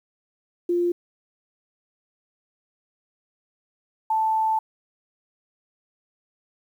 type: tone pair in turn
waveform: sine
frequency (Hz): 349.2 / 879.9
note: F4 / A5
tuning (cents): 0 / 0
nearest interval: octave + major third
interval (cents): 1600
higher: second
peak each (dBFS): -19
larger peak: neither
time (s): 0.69-0.92 / 4.1-4.59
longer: second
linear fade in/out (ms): 5
effects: 9-bit